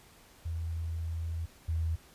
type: tone pair in turn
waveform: sine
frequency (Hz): 82.3 / 81.31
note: E2 / E2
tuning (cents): -2 / -23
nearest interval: unison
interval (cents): 21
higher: first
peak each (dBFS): -32 / -28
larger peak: second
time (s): 0.45-1.46 / 1.68-1.96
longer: first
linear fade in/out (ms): 10
effects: pink hiss -58 dBFS RMS until 2.14 s + resampled to 32000 Hz